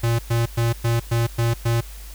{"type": "tone bursts", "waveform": "square", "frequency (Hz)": 116.54, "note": "A#2", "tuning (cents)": 0, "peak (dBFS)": -18, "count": 7, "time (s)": [0.03, 1.81], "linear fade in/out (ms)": 10, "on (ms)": 160, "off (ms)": 110, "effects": ["added 50 Hz sine -35 dBFS peak until 2.14 s", "white hiss -44 dBFS RMS until 2.14 s"]}